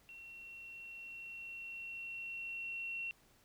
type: tone with level ramp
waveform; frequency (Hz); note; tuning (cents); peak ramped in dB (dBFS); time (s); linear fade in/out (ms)
sine; 2726; F7; -43; -50 to -38; 0.09-3.11; 0
effects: pink hiss -68 dBFS RMS until 3.44 s